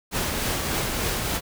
pink noise with tremolo, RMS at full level -25 dBFS, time 0.11-1.41 s, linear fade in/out 50 ms, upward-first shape triangle, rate 3.4 Hz, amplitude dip 30%, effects none

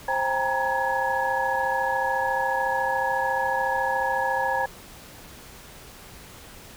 sine tone cluster, 527 / 798 / 915 / 949 / 1681 Hz, C5 / G5 / A#5 / A#5 / G#6, +12 / +31 / -32 / +31 / +20 cents, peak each -29 / -27 / -30 / -29 / -28 dBFS, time 0.08-4.66 s, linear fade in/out 5 ms, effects pink hiss -45 dBFS RMS until 6.76 s

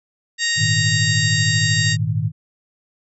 harmonic tone, 932 Hz, A#5, 1 cent flat, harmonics 2 / 3 / 4 / 5 / 6 / 7 / 8, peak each -21 / -28 / -25 / -25 / -32 / -33 / -25 dBFS, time 0.38-1.97 s, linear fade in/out 50 ms
sine chord, Ab suspended second, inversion none, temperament just, 103.83 / 116.8 / 155.74 Hz, Ab2 / Bb2 / Eb3, 0 / +4 / +2 cents, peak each -22 dBFS, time 0.56-2.32 s, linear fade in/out 50 ms
effects none

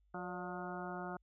harmonic tone with a mistuned harmonic, 179.3 Hz, F3, 46 cents sharp, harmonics 1 / 2 / 3 / 4 / 5 / 6 / 7 / 8, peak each -46 / -47 / -52 / -46 / -51 / -54 / -50 / -50 dBFS, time 0.14-1.17 s, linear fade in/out 5 ms, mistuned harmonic 3, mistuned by +93 cents, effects added 50 Hz sine -69 dBFS peak until 1.22 s

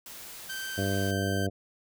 white noise, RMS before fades -44 dBFS, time 0.06-1.11 s, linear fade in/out 2 ms
sawtooth tone, 1556 Hz, G6, 13 cents flat, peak -31 dBFS, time 0.49-1.47 s, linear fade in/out 10 ms
harmonic tone, 97.7 Hz, G2, 5 cents flat, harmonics 1 / 2 / 3 / 4 / 5 / 6 / 7, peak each -30 / -33 / -35 / -36 / -37 / -38 / -38 dBFS, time 0.77-1.5 s, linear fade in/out 20 ms
effects none

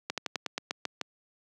slowing click train, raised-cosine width 0.2 ms, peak -13 dBFS, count 9, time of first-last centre 0.1-1.013 s, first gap 77 ms, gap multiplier 1.11, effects high-pass 200 Hz 12 dB/octave

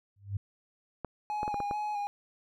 sine tone with exponential growth, 99.8 Hz, G2, 32 cents sharp, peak -26 dBFS, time 0.16-0.37 s, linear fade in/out 5 ms, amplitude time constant 44 ms
clicks, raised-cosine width 1 ms, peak -21 dBFS, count 6, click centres 1.047 / 1.431 / 1.479 / 1.543 / 1.603 / 1.711 s
triangle tone with vibrato, 829 Hz, G#5, 3 cents flat, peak -29 dBFS, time 1.3-2.07 s, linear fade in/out 0 ms, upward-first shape square, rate 2.3 Hz, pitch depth 26 cents each way
effects none

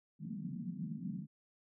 pink band-pass noise, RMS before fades -42 dBFS, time 0.19-1.27 s, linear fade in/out 50 ms, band 160 to 230 Hz, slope 48 dB/octave, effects none

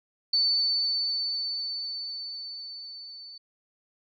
sine tone with level ramp, 4508 Hz, C#8, 28 cents sharp, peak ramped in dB -20 to -42 dBFS, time 0.33-3.38 s, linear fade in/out 5 ms, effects none

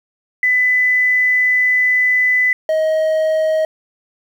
sine / triangle tone pair in turn, 2001 / 630.3 Hz, B6 / D#5, +22 / +22 cents, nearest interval octave + minor sixth, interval 2000 cents, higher first, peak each -11 dBFS, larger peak neither, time 0.43-2.53 / 2.69-3.65 s, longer first, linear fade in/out 2 ms, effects 7-bit

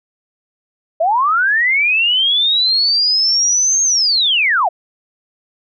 sine linear two-way sweep, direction up then down, 617 to 6490 to 617 Hz, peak -11 dBFS, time 1-4.69 s, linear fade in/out 10 ms, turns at 3.83 s, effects none

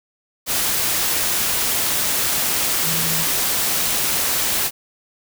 sine tone in noise, 163.1 Hz, E3, 18 cents flat, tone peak -27 dBFS, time 2.83-3.27 s, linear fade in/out 50 ms, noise white, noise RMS -20 dBFS, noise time 0.46-4.71 s, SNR -10 dB, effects none

